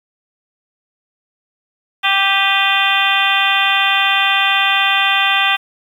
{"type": "harmonic tone with a mistuned harmonic", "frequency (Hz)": 392, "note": "G4", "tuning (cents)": 0, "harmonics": [2, 3, 4, 5, 6, 7, 8, 9], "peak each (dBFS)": [-20, -20, -20, -20, -20, -20, -20, -20], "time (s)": [2.03, 5.57], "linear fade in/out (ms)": 20, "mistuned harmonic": 6, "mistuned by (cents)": 83, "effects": ["7-bit"]}